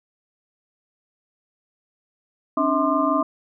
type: tone cluster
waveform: sine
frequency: 271.3 / 296.8 / 645 / 1047 / 1202 Hz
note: C#4 / D4 / E5 / C6 / D6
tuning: -37 / +18 / -38 / +1 / +40 cents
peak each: -24 dBFS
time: 2.57-3.23 s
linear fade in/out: 5 ms
effects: none